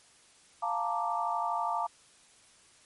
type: chord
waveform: sine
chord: Bb major seventh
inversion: second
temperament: equal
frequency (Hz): 698.5 / 880 / 932.3 / 1174.7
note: F5 / A5 / Bb5 / D6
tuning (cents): 0 / 0 / 0 / 0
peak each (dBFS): -34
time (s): 0.62-1.87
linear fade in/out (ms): 10
effects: white hiss -60 dBFS RMS until 2.85 s + MP3 48 kbps